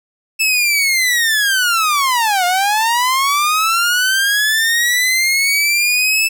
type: linear two-way sweep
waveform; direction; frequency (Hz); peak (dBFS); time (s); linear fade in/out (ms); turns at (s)
sawtooth; down then up; 2637 to 702 to 2637; -9; 0.39-6.29; 20; 2.45
effects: none